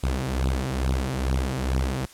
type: beating tone pair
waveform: sawtooth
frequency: 64.3 / 66.6 Hz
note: C2 / C2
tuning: -30 / +31 cents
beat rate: 2.3 Hz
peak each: -22 dBFS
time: 0.03-2.06 s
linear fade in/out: 10 ms
effects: white hiss -49 dBFS RMS until 2.13 s + low-pass 11000 Hz 12 dB/octave